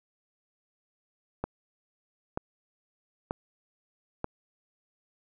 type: click train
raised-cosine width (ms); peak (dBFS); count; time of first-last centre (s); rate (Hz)
1; -16; 4; 1.44-4.244; 1.07
effects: none